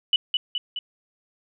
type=tone with echo; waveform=sine; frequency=2968 Hz; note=F#7; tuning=5 cents sharp; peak=-15 dBFS; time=0.13-0.16 s; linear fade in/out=2 ms; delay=210 ms; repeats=3; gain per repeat=-4 dB; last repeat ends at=0.79 s; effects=none